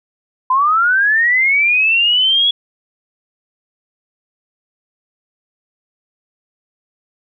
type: linear sweep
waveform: sine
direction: up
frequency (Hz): 1002 to 3375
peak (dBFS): -10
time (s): 0.5-2.51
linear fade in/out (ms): 5
effects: none